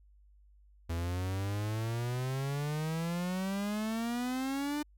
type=exponential sweep; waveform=45% pulse; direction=up; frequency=82.4 to 300.4 Hz; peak=-32 dBFS; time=0.89-4.83 s; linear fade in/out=10 ms; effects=added 50 Hz sine -58 dBFS peak until 4.97 s